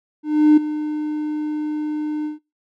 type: tone with ADSR envelope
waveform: triangle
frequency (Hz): 302.8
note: D#4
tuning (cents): -47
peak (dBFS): -4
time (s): 0.23-2.39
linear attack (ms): 340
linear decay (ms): 10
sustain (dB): -15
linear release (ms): 140
effects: noise-tail reverb RT60 0.2 s tail -20 dB re dry + tanh soft clip ceiling -3 dBFS